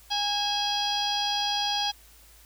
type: harmonic tone with a mistuned harmonic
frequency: 820 Hz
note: G#5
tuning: 22 cents flat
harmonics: 1 / 2 / 3 / 4 / 5 / 6 / 7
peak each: -29 / -39 / -40 / -29 / -36 / -32 / -39 dBFS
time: 0.1-1.92 s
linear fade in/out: 20 ms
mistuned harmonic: 3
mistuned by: +81 cents
effects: added 55 Hz sine -55 dBFS peak until 2.45 s + white hiss -55 dBFS RMS until 2.45 s